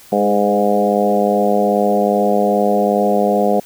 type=harmonic tone with a mistuned harmonic; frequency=102.5 Hz; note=G#2; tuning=22 cents flat; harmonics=2 / 3 / 4 / 5 / 6 / 7 / 8; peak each=-18 / -25 / -19 / -18 / -20 / -18 / -28 dBFS; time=0.12-3.6 s; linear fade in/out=5 ms; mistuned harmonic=4; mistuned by=+15 cents; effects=white hiss -43 dBFS RMS until 3.65 s